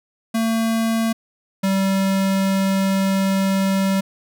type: tone pair in turn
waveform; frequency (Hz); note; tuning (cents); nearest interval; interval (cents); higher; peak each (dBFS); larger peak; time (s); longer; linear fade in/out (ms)
square; 225 / 193.46; A3 / G3; +39 / -23; minor third; 262; first; -18 / -17; second; 0.34-1.13 / 1.63-4.01; second; 10
effects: none